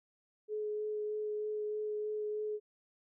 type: tone with vibrato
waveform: sine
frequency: 424.1 Hz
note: G#4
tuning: 36 cents sharp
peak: -34 dBFS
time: 0.48-2.6 s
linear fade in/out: 50 ms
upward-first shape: sine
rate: 3.2 Hz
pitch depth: 10 cents each way
effects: none